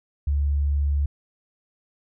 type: tone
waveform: sine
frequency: 71.6 Hz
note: D2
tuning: 43 cents flat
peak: -19 dBFS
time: 0.27-1.06 s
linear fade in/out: 5 ms
effects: none